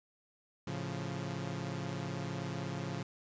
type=chord; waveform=sawtooth; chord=A augmented; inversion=none; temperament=equal; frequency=110 / 138.59 / 174.61 Hz; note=A2 / C#3 / E#3; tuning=0 / 0 / 0 cents; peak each=-39 / -36 / -37 dBFS; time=0.67-3.03 s; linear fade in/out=5 ms; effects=resampled to 16000 Hz + 11-bit